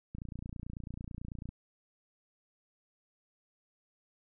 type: click train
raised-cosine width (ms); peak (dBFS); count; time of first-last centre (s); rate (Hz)
5; -29; 40; 0.15-1.49; 29.1
effects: none